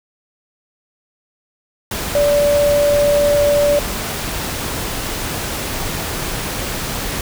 sine tone in noise, 580 Hz, D5, 22 cents flat, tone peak -11 dBFS, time 2.15-3.79 s, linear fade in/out 2 ms, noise pink, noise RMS -23 dBFS, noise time 1.91-7.21 s, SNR +9 dB, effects none

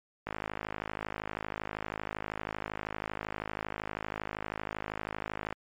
click train, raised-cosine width 0.5 ms, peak -19 dBFS, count 278, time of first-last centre 0.27-5.526 s, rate 52.7 Hz, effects MP3 64 kbps

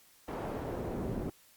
brown noise with band-pass filter sweep, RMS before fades -37 dBFS, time 0.28-1.3 s, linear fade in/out 5 ms, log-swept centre 750 to 280 Hz, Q 0.9, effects white hiss -62 dBFS RMS until 1.56 s + Opus 48 kbps

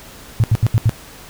sine tone bursts, 111.3 Hz, A2, 20 cents sharp, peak -9 dBFS, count 5, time 0.4-0.894 s, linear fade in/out 0 ms, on 38 ms, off 76 ms, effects pink hiss -39 dBFS RMS until 1.29 s

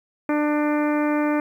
harmonic tone, 297.8 Hz, D4, 24 cents sharp, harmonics 1 / 2 / 3 / 4 / 5 / 6 / 7 / 8, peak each -20 / -26 / -30 / -32 / -34 / -36 / -37 / -38 dBFS, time 0.29-1.4 s, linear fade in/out 2 ms, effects 9-bit

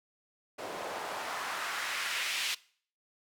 white noise with band-pass filter sweep, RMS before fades -36 dBFS, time 0.58-2.55 s, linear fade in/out 10 ms, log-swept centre 490 to 3000 Hz, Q 1.4, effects noise-tail reverb RT60 0.5 s tail -21 dB re dry

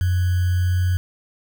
sine tone with sample-and-hold, 90.1 Hz, F#2, 45 cents flat, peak -16 dBFS, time 0.01-0.97 s, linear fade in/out 0 ms, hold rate 1575 Hz, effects none

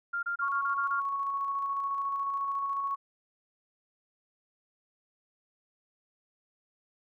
sine tone bursts, 1396.9 Hz, F6, in tune, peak -29 dBFS, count 7, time 0.13-1.004 s, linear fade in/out 10 ms, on 100 ms, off 29 ms
sine tone with tremolo, 1108.7 Hz, C#6, in tune, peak -28 dBFS, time 0.41-2.96 s, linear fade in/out 20 ms, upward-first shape square, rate 14 Hz, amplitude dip 25%
effects none

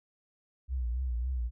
sine tone with vibrato, 61.74 Hz, B1, in tune, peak -29 dBFS, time 0.68-1.51 s, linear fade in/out 50 ms, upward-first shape triangle, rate 3.6 Hz, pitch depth 120 cents each way, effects none

